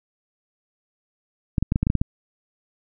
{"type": "clicks", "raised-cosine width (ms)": 5, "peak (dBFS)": -7, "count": 9, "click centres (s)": [1.582, 1.626, 1.721, 1.759, 1.83, 1.869, 1.901, 1.953, 2.015], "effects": []}